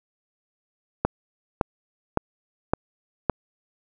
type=click train; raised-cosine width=1 ms; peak=-5 dBFS; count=5; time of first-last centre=1.05-3.297 s; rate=1.78 Hz; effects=none